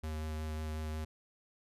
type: tone with vibrato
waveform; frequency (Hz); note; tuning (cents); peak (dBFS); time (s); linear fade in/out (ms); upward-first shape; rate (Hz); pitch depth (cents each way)
square; 77.78; D#2; 0; -37; 0.03-1.05; 10; sine; 5.5; 11
effects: resampled to 32000 Hz